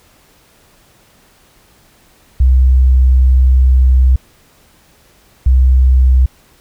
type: tone pair in turn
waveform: sine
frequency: 64.2 / 64.2 Hz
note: C2 / C2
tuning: -32 / -32 cents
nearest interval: unison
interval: 0 cents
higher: neither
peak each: -5 dBFS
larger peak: neither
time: 2.4-4.16 / 5.46-6.26 s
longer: first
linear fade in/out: 5 ms
effects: pink hiss -49 dBFS RMS until 6.6 s